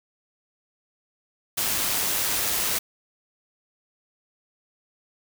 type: noise with amplitude modulation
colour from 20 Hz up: white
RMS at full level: -24 dBFS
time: 1.57-2.79 s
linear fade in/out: 10 ms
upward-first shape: sine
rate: 105 Hz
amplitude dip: 25%
effects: none